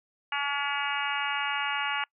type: harmonic tone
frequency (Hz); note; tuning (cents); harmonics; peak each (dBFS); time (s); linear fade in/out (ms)
284.2; C#4; +43; 3 / 4 / 5 / 6 / 7 / 8 / 9 / 10; -34 / -35 / -34 / -36 / -38 / -36 / -40 / -35; 0.32-2.04; 2
effects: noise-tail reverb RT60 0.1 s tail -26 dB re dry